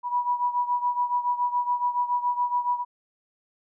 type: beating tone pair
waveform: sine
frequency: 974 / 981.1 Hz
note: B5 / B5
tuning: -24 / -12 cents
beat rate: 7.1 Hz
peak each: -24 / -28 dBFS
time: 0.03-2.85 s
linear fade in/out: 50 ms
effects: none